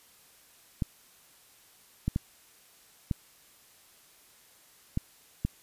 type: clicks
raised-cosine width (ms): 5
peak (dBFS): -15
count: 6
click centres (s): 0.822 / 2.08 / 2.161 / 3.112 / 4.974 / 5.45
effects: white hiss -59 dBFS RMS until 5.62 s + resampled to 32000 Hz